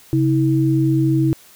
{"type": "tone pair together", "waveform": "sine", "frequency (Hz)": [135.38, 322], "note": ["C#3", "E4"], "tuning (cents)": [-41, -41], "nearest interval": "octave + minor third", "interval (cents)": 1500, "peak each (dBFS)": -16, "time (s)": [0.13, 1.33], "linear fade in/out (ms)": 0, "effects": ["white hiss -47 dBFS RMS until 1.55 s"]}